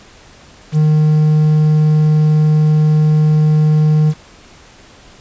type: tone with quantisation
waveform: triangle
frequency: 153.4 Hz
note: D#3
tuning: 24 cents flat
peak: -6 dBFS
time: 0.72-4.14 s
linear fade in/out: 50 ms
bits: 6
effects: pink hiss -42 dBFS RMS until 5.2 s + resampled to 16000 Hz